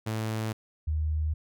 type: tone pair in turn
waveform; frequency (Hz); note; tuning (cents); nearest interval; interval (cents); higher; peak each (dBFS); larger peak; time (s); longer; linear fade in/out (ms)
sawtooth / sine; 110 / 77.31; A2 / D#2; 0 / -11; tritone; 611; first; -25; neither; 0.06-0.53 / 0.87-1.34; neither; 10
effects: none